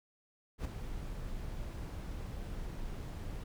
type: noise with ADSR envelope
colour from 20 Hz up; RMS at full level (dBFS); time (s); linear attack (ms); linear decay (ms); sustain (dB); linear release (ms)
brown; -33; 0.58-3.44; 72; 3; -8; 9
effects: none